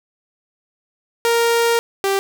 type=tone pair in turn; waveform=sawtooth; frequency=466.2 / 392 Hz; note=A#4 / G4; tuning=0 / 0 cents; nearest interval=minor third; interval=300 cents; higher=first; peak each=-10 / -12 dBFS; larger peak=first; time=1.25-1.79 / 2.04-2.19 s; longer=first; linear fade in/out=0 ms; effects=none